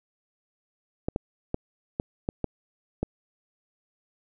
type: clicks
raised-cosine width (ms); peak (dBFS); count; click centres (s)
2; -13; 7; 1.085 / 1.161 / 1.544 / 1.999 / 2.289 / 2.443 / 3.03
effects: none